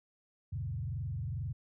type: tone with frequency modulation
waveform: sine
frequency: 110 Hz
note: A2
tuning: in tune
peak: -34 dBFS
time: 0.52-1.53 s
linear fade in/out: 10 ms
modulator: 22.3 Hz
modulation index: 1.5
effects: none